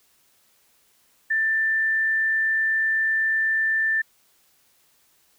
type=tone; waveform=sine; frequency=1776 Hz; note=A6; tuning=16 cents sharp; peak=-19 dBFS; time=1.3-4.02 s; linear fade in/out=10 ms; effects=white hiss -62 dBFS RMS until 5.38 s